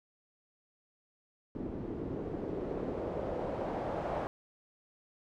white noise with low-pass filter sweep, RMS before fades -37 dBFS, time 1.55-4.27 s, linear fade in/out 0 ms, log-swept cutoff 300 to 730 Hz, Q 1.8, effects none

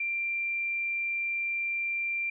sine tone, 2368 Hz, D7, 14 cents sharp, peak -28 dBFS, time 0-2.3 s, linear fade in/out 5 ms, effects none

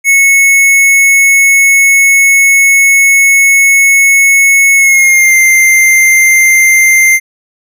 square tone with pitch glide, 2200 to 2093 Hz, C#7 to C7, -14 to 0 cents, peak -4 dBFS, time 0.04-7.2 s, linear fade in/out 50 ms, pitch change -86 cents, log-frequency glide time 4.76-5.33 s, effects none

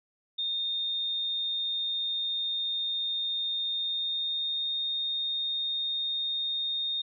sine tone with pitch glide, 3657 to 3680 Hz, A#7 to A#7, -34 to -23 cents, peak -28 dBFS, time 0.38-7.02 s, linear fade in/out 10 ms, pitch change +11 cents, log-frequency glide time 3.72-4.75 s, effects none

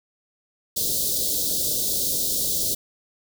white band-stop noise, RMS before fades -24 dBFS, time 0.76-2.75 s, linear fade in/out 10 ms, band 600 to 3600 Hz, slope 48 dB/octave, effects none

